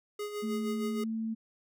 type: tone with tremolo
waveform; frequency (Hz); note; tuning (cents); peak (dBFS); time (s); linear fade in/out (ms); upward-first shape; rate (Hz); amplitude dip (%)
square; 415.3; G#4; 0; -34; 0.19-1.04; 5; sine; 6.4; 55
type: tone with pitch glide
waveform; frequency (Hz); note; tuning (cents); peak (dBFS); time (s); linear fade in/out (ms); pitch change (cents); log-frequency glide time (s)
sine; 220 to 223.2; A3 to A3; 0 to +25; -31; 0.42-1.35; 20; +25; 0.59-1.03
effects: none